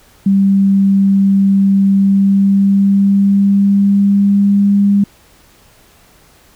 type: tone with pitch glide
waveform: sine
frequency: 196 to 200.9 Hz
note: G3 to G3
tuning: 0 to +43 cents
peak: -7 dBFS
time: 0.26-5.04 s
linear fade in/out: 5 ms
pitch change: +43 cents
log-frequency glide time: 1.93-4.7 s
effects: pink hiss -47 dBFS RMS until 6.55 s